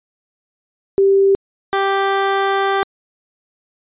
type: tone pair in turn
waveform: sine / 15% pulse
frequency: 392 / 392 Hz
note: G4 / G4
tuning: 0 / 0 cents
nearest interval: unison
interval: 0 cents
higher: neither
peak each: -9 / -8 dBFS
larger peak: second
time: 0.98-1.35 / 1.73-2.83 s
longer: second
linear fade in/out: 0 ms
effects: resampled to 8000 Hz